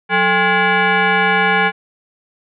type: tone with frequency modulation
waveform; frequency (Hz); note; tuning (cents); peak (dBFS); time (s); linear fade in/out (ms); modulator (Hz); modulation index
sine; 440; A4; 0; -11; 0.09-1.72; 50; 622; 3.2
effects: none